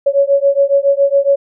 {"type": "beating tone pair", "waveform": "sine", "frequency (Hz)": [554.4, 561.6], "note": ["C#5", "C#5"], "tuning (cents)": [0, 22], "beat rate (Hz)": 7.2, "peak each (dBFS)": -12, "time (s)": [0.06, 1.36], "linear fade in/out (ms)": 10, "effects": []}